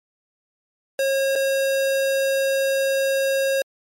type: tone with dropouts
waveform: square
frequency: 542 Hz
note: C#5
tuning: 39 cents flat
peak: -19 dBFS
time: 0.99-3.62 s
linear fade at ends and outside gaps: 2 ms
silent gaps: 1.355-1.359 s
effects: MP3 64 kbps